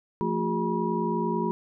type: tone cluster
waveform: sine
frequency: 173.7 / 223.1 / 358.6 / 409.6 / 964 Hz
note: F3 / A3 / F4 / G#4 / B5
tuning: -9 / +24 / +46 / -24 / -42 cents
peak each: -31 / -30 / -30 / -32 / -30 dBFS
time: 0.21-1.51 s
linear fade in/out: 0 ms
effects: none